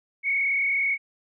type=tone with frequency modulation; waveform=sine; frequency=2217 Hz; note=C#7; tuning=in tune; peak=-21 dBFS; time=0.23-0.98 s; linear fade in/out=50 ms; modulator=37.7 Hz; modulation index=1.3; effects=none